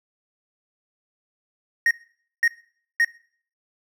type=tone bursts; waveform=triangle; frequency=1864.7 Hz; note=A#6; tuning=in tune; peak=-14 dBFS; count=3; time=1.86-3.047 s; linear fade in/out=2 ms; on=49 ms; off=520 ms; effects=noise-tail reverb RT60 0.5 s tail -19 dB re dry